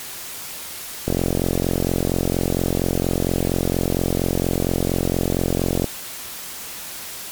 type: click train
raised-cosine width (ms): 2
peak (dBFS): -6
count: 212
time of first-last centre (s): 1.08-5.843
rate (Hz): 44.3
effects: white hiss -33 dBFS RMS until 7.31 s + MP3 96 kbps